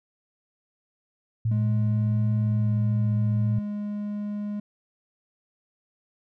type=tone with vibrato; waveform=sine; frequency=112.3 Hz; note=A2; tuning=36 cents sharp; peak=-21 dBFS; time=1.45-3.59 s; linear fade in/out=5 ms; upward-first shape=sine; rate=1.6 Hz; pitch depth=9 cents each way
type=tone with pitch glide; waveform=triangle; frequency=210 to 206.9 Hz; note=G#3 to G#3; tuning=+19 to -6 cents; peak=-26 dBFS; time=1.51-4.6 s; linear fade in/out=5 ms; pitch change=-25 cents; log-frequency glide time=2.54-2.79 s
effects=none